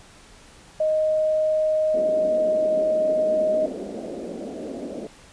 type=tone; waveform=sine; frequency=622.3 Hz; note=D#5; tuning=in tune; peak=-18 dBFS; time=0.8-3.66 s; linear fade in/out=5 ms
type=band-pass noise; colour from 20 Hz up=pink; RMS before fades=-33 dBFS; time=1.94-5.07 s; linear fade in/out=2 ms; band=200 to 650 Hz; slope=48 dB/octave
effects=pink hiss -49 dBFS RMS until 5.32 s + resampled to 22050 Hz